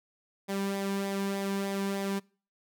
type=tone with flanger; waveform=sawtooth; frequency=197 Hz; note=G3; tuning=9 cents sharp; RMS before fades=-32 dBFS; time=0.48-2.2 s; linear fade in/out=20 ms; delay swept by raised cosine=0.7 to 1.58 ms; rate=3.3 Hz; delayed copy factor=-0.5; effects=noise-tail reverb RT60 0.4 s tail -25 dB re dry